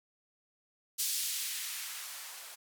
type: noise with band-pass filter sweep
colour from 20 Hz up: violet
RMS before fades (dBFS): -38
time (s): 0.98-2.56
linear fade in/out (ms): 20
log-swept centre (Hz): 4600 to 590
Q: 0.84
effects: none